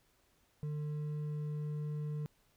triangle tone with hard clipping, 149.9 Hz, D3, 36 cents sharp, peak -37 dBFS, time 0.63-2.26 s, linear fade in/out 0 ms, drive 8 dB, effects pink hiss -72 dBFS RMS until 2.56 s

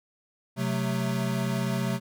square chord, F# diminished, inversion second, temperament equal, 130.81 / 185 / 220 Hz, C3 / F#3 / A3, 0 / 0 / 0 cents, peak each -30 / -31 / -32 dBFS, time 0.56-2 s, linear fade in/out 50 ms, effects none

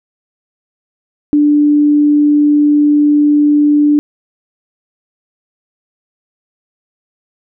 sine tone, 294.6 Hz, D4, 6 cents sharp, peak -6 dBFS, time 1.33-3.99 s, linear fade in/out 0 ms, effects none

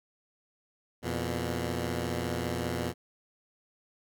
10% pulse tone pair together, 85 / 120.21 Hz, F2 / B2, -46 / -46 cents, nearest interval tritone, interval 600 cents, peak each -25 / -25 dBFS, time 1.02-2.94 s, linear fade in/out 50 ms, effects none

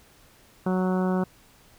harmonic tone, 185 Hz, F#3, in tune, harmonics 1 / 2 / 3 / 4 / 5 / 6 / 7 / 8, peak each -23 / -29 / -33 / -35 / -37 / -39 / -40 / -41 dBFS, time 0.66-1.24 s, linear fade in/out 5 ms, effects pink hiss -56 dBFS RMS until 1.78 s

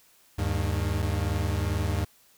40% pulse tone pair together, 77.78 / 100.18 Hz, D#2 / G2, 0 / +38 cents, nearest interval major third, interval 438 cents, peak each -27 dBFS, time 0.38-2.05 s, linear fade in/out 10 ms, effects white hiss -60 dBFS RMS until 2.37 s

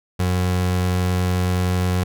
30% pulse tone, 90.8 Hz, F#2, 32 cents flat, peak -15 dBFS, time 0.19-2.04 s, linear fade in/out 10 ms, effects none

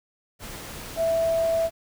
sine tone in noise, 659.3 Hz, E5, in tune, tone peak -20 dBFS, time 0.96-1.7 s, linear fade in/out 50 ms, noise pink, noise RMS -38 dBFS, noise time 0.39-1.71 s, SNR +15 dB, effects none

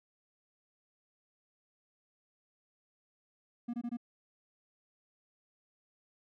triangle tone bursts, 238.4 Hz, A#3, 39 cents sharp, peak -32 dBFS, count 4, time 3.68-3.971 s, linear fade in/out 10 ms, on 57 ms, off 21 ms, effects none

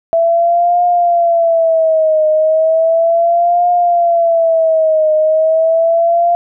sine tone with vibrato, 662 Hz, E5, 7 cents sharp, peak -8 dBFS, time 0.13-6.35 s, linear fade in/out 0 ms, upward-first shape triangle, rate 0.35 Hz, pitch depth 120 cents each way, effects none

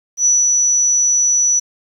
sine tone with ADSR envelope, 5920 Hz, F#8, in tune, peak -9 dBFS, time 0.17-1.6 s, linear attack 85 ms, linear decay 200 ms, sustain -2 dB, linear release 15 ms, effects 8-bit

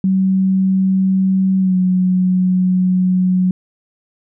sine tone with pitch glide, 190 to 183.85 Hz, F#3 to F#3, +46 to -11 cents, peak -11 dBFS, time 0.04-3.51 s, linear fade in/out 2 ms, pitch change -57 cents, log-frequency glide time 1.59-1.76 s, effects none

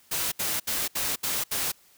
white noise bursts, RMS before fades -28 dBFS, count 6, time 0.11-1.72 s, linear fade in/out 10 ms, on 210 ms, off 70 ms, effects white hiss -59 dBFS RMS until 1.97 s

